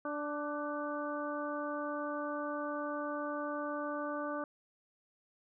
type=harmonic tone with a mistuned harmonic; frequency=293.5 Hz; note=D4; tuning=1 cent flat; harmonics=1 / 2 / 3 / 4 / 5; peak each=-40 / -39 / -46 / -41 / -45 dBFS; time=0.05-4.44 s; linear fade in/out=2 ms; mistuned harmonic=5; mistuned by=+36 cents; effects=none